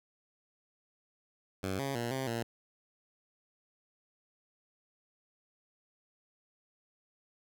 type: tone with pitch steps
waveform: 10% pulse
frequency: 95.2 / 137.5 / 118.3 / 132.6 / 116.2 Hz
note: F#2 / C#3 / A#2 / C3 / A#2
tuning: +50 / -14 / +26 / +23 / -5 cents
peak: -25 dBFS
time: 1.63-2.43 s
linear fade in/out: 5 ms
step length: 160 ms
effects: none